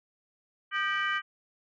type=tone cluster; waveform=sine; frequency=1215 / 1568 / 1925 / 2334 / 2991 Hz; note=D#6 / G6 / B6 / D7 / F#7; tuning=-42 / 0 / -45 / -11 / +18 cents; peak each=-31 / -30 / -33 / -37 / -36 dBFS; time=0.71-1.22 s; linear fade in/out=50 ms; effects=tanh soft clip ceiling -19 dBFS